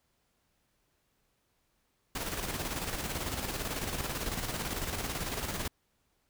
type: noise with tremolo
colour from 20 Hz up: pink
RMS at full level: -34 dBFS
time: 2.15-5.68 s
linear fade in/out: 5 ms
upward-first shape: square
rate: 18 Hz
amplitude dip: 45%
effects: pink hiss -75 dBFS RMS until 6.29 s